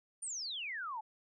sine exponential sweep, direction down, 9397 to 830.6 Hz, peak -38 dBFS, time 0.22-1.01 s, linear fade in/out 10 ms, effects none

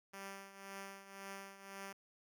5% pulse tone with tremolo, 196 Hz, G3, in tune, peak -34 dBFS, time 0.13-1.93 s, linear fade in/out 10 ms, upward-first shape triangle, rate 1.9 Hz, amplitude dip 75%, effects none

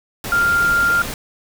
sine tone in noise, 1396.9 Hz, F6, in tune, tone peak -13 dBFS, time 0.32-1.02 s, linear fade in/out 2 ms, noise pink, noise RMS -27 dBFS, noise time 0.24-1.14 s, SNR +11 dB, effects none

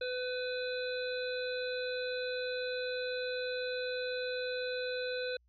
harmonic tone, 502 Hz, B4, 28 cents sharp, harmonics 1 / 3 / 5 / 7 / 8, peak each -35 / -41 / -46 / -51 / -43 dBFS, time 0.01-5.37 s, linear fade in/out 5 ms, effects added 60 Hz sine -66 dBFS peak until 5.48 s

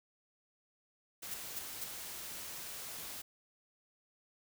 white noise, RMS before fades -45 dBFS, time 1.22-3.22 s, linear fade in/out 10 ms
blue noise bursts, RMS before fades -40 dBFS, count 3, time 1.31-1.843 s, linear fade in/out 5 ms, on 31 ms, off 220 ms
effects none

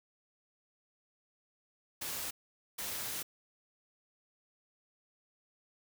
white noise bursts at uneven times, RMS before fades -39 dBFS, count 2, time 2.01-2.31 / 2.78-3.23 s, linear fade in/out 10 ms, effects none

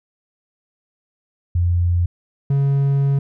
sine / triangle tone pair in turn, 87.3 / 138.98 Hz, F2 / C#3, 0 / +5 cents, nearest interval minor sixth, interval 805 cents, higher second, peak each -14 / -12 dBFS, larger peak second, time 1.55-2.06 / 2.5-3.19 s, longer second, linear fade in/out 5 ms, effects none

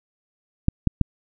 clicks, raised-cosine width 5 ms, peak -4 dBFS, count 3, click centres 0.684 / 0.873 / 1.013 s, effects none

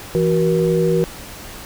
sine tone cluster, 166 / 373 / 475 Hz, E3 / F#4 / A#4, +12 / +14 / +33 cents, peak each -18 dBFS, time 0.15-1.04 s, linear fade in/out 0 ms, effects pink hiss -35 dBFS RMS until 1.65 s

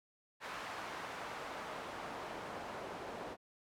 pink noise with band-pass filter sweep, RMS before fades -45 dBFS, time 0.4-3.37 s, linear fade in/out 50 ms, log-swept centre 1300 to 600 Hz, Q 0.88, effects none

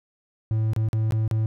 triangle tone with dropouts, 110 Hz, A2, in tune, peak -18 dBFS, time 0.51-1.46 s, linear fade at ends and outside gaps 0 ms, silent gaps 0.734-0.763 / 0.887-0.931 / 1.108-1.122 / 1.278-1.312 s, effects none

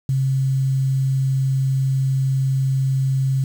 sine tone with quantisation, 133.7 Hz, C3, 38 cents sharp, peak -16 dBFS, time 0.09-3.44 s, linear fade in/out 2 ms, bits 7, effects none

